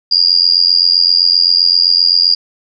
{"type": "tone with amplitude modulation", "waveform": "sine", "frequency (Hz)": 4821, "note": "D8", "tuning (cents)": 45, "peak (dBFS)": -3, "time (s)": [0.11, 2.35], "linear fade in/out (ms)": 10, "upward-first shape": "sine", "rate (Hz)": 87.7, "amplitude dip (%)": 100, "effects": []}